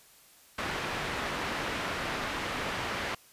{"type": "low-pass noise", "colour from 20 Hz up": "white", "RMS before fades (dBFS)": -34, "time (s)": [0.58, 3.15], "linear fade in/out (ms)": 5, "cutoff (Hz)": 2100, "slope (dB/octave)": 12, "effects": ["white hiss -58 dBFS RMS until 3.32 s", "resampled to 32000 Hz"]}